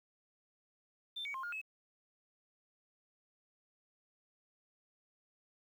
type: tone with pitch steps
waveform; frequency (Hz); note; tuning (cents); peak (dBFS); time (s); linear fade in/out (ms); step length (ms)
sine; 3564 / 2254 / 1059 / 1420 / 2583; A7 / C#7 / C6 / F6 / E7; +22 / +28 / +21 / +28 / -36; -38; 1.16-1.615; 10; 91
effects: tanh soft clip ceiling -35 dBFS + 11-bit